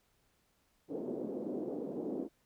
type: band-pass noise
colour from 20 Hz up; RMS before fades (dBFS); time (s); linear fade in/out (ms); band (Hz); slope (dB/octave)
pink; -39; 0.88-2.29; 50; 240 to 480; 24
effects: pink hiss -74 dBFS RMS until 2.45 s